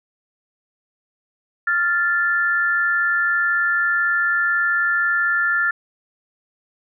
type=tone pair together; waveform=sine; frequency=1392 / 1753.8 Hz; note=F6 / A6; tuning=-6 / -6 cents; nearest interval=major third; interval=400 cents; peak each=-19 dBFS; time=1.67-5.71 s; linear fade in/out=5 ms; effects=none